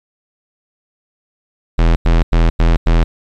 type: tone bursts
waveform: square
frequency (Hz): 41.6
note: E1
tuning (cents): +17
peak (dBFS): -9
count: 5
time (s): 1.78-3.04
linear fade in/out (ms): 10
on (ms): 180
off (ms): 90
effects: low-pass 4000 Hz 12 dB/octave + 8-bit